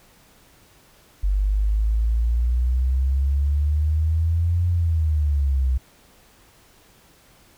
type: exponential two-way sweep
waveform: sine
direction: up then down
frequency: 48 to 88.3 to 62.8 Hz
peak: -17 dBFS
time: 1.23-5.78 s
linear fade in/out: 10 ms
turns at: 4.68 s
effects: pink hiss -54 dBFS RMS until 7.57 s